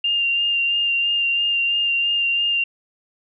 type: tone with vibrato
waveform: sine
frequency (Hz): 2794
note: F7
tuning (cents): 0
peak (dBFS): -17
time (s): 0.04-2.64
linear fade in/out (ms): 5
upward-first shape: sine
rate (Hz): 3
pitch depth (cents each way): 18
effects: none